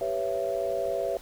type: chord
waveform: sine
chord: C# half-diminished seventh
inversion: second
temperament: equal with one note detuned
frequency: 392 / 493.9 / 554.4 / 669.2 Hz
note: G4 / B4 / C#5 / E5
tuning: 0 / 0 / 0 / +26 cents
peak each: -34 / -33 / -31 / -30 dBFS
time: 0.01-1.17 s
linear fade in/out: 2 ms
effects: pink hiss -49 dBFS RMS until 1.21 s